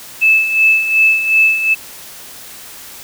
sine tone with tremolo, 2620 Hz, E7, 11 cents flat, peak -6 dBFS, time 0.21-1.75 s, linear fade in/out 20 ms, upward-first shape sine, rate 2.7 Hz, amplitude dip 65%, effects white hiss -34 dBFS RMS until 3.03 s

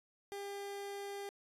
30% pulse tone, 400.7 Hz, G4, 38 cents sharp, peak -39 dBFS, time 0.32-1.29 s, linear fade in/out 0 ms, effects resampled to 32000 Hz

